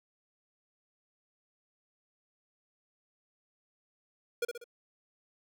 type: tone with echo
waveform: square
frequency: 476.9 Hz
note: A#4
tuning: 39 cents sharp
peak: -29 dBFS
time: 4.42-4.45 s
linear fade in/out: 5 ms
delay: 64 ms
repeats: 3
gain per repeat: -6 dB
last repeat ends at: 4.642 s
effects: none

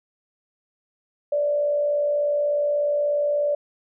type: tone with frequency modulation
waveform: sine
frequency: 584 Hz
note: D5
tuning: 10 cents flat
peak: -19 dBFS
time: 1.32-3.55 s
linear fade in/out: 5 ms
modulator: 56.6 Hz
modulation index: 0.33
effects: none

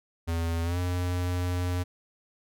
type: tone with pitch glide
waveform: square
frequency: 83.4 to 89.39 Hz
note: E2 to F2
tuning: +21 to +41 cents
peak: -27 dBFS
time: 0.27-1.84 s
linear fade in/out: 20 ms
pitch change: +120 cents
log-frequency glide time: 0.63-0.78 s
effects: none

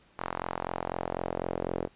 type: tone with band-pass filter sweep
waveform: sawtooth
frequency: 44 Hz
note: F1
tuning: 14 cents sharp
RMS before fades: -34 dBFS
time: 0.18-1.88 s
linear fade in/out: 20 ms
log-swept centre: 1100 to 460 Hz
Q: 1.6
effects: pink hiss -62 dBFS RMS until 1.95 s + resampled to 8000 Hz

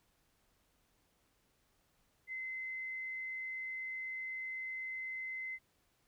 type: tone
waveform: sine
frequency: 2056 Hz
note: C7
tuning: 31 cents flat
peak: -39 dBFS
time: 2.27-5.59 s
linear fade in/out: 50 ms
effects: pink hiss -75 dBFS RMS until 6.07 s

